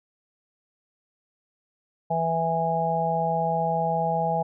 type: harmonic tone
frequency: 164.81 Hz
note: E3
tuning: in tune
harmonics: 1 / 3 / 4 / 5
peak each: -29 / -31 / -27 / -25 dBFS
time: 2.1-4.43 s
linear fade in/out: 10 ms
effects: none